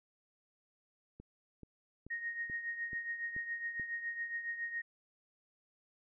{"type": "click train", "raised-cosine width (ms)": 3, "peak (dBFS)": -37, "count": 7, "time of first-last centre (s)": [1.2, 3.797], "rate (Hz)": 2.31}
{"type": "tone with tremolo", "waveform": "sine", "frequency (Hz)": 1864.7, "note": "A#6", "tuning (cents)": 0, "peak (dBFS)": -34, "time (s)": [2.1, 4.82], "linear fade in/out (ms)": 10, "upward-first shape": "triangle", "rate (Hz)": 7.2, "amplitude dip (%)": 70}
{"effects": []}